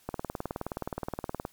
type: click train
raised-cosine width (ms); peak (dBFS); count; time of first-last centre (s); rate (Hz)
1; -18; 27; 0.09-1.451; 19.1
effects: white hiss -62 dBFS RMS until 1.52 s + MP3 96 kbps